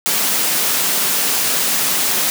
white high-pass noise, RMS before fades -17 dBFS, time 0.06-2.3 s, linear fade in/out 0 ms, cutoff 140 Hz, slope 48 dB/octave, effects none

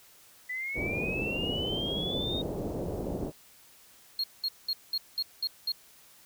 sine linear sweep, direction up, 1978 to 3729 Hz, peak -32 dBFS, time 0.49-2.42 s, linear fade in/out 10 ms
white low-pass noise, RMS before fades -34 dBFS, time 0.74-3.32 s, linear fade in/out 50 ms, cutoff 540 Hz, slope 24 dB/octave
triangle tone bursts, 4268 Hz, C8, 34 cents sharp, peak -26 dBFS, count 7, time 4.19-5.719 s, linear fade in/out 2 ms, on 47 ms, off 200 ms
effects white hiss -57 dBFS RMS until 6.25 s

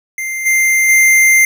square tone with level steps, 2093 Hz, C7, in tune, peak -19 / -10 / -7 dBFS, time 0.18-1.45 s, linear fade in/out 2 ms, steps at 0.45 / 0.88 s, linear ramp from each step 20 ms, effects none

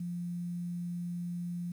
sine tone with quantisation, 174.61 Hz, F3, in tune, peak -34 dBFS, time 0-1.72 s, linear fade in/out 5 ms, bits 10, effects none

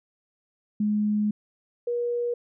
sine tone pair in turn, 210 / 479.4 Hz, G#3 / A#4, +19 / +48 cents, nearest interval octave + major second, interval 1429 cents, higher second, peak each -21 / -24 dBFS, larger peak first, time 0.8-1.31 / 1.87-2.34 s, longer first, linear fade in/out 5 ms, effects none

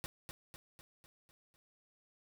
pink noise with echo, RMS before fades -42 dBFS, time 0.04-0.06 s, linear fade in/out 0 ms, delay 250 ms, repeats 6, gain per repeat -5 dB, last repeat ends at 1.56 s, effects none

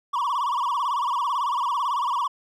triangle tone with vibrato, 1046.5 Hz, C6, in tune, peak -20 dBFS, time 0.13-2.28 s, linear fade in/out 10 ms, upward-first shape sine, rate 18 Hz, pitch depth 190 cents each way, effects none

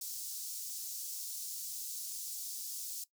pink high-pass noise, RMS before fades -42 dBFS, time 0.01-3.04 s, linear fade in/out 5 ms, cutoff 5300 Hz, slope 24 dB/octave, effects noise-tail reverb RT60 0.1 s tail -17 dB re dry

